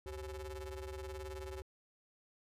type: ring-modulated tone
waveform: 35% pulse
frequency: 155.56 Hz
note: D#3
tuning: in tune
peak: -38 dBFS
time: 0.06-1.62 s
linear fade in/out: 0 ms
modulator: 224 Hz
effects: resampled to 32000 Hz